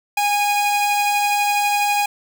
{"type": "tone pair together", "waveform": "45% pulse", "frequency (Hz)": [821.3, 2476], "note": ["G#5", "D#7"], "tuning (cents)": [-20, -9], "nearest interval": "octave + perfect fifth", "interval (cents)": 1911, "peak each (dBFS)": [-17, -23], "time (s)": [0.17, 2.06], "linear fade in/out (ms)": 5, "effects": []}